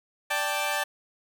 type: chord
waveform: 15% pulse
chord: D suspended fourth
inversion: none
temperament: equal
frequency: 587.3 / 784 / 880 Hz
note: D5 / G5 / A5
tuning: 0 / 0 / 0 cents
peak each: -24 dBFS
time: 0.3-0.84 s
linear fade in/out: 10 ms
effects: none